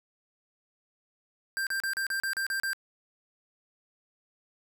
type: tone bursts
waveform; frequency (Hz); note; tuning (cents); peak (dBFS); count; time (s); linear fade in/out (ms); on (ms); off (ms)
square; 1580; G6; +13; -29; 9; 1.57-2.732; 0; 98; 35
effects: none